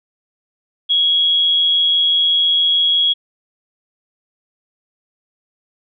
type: tone with amplitude modulation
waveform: sine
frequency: 3322 Hz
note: G#7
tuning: in tune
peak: -10 dBFS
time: 0.89-3.14 s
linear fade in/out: 20 ms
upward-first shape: sine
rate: 165 Hz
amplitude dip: 35%
effects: none